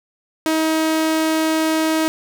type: tone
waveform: sawtooth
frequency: 317.6 Hz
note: D#4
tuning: 36 cents sharp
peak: -12 dBFS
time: 0.46-2.08 s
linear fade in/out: 0 ms
effects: none